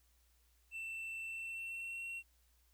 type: tone with pitch glide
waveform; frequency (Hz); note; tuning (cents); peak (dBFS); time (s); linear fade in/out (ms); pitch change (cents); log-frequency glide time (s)
triangle; 2676 to 2727; E7 to F7; +25 to -42; -40; 0.71-2.23; 50; +33; 1.25-2.05
effects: added 60 Hz sine -70 dBFS peak until 2.73 s + white hiss -75 dBFS RMS until 2.73 s